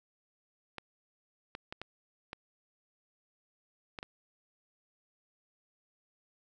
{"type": "clicks", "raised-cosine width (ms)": 0.3, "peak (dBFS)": -24, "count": 7, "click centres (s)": [0.783, 1.551, 1.725, 1.816, 2.331, 3.988, 4.029], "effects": []}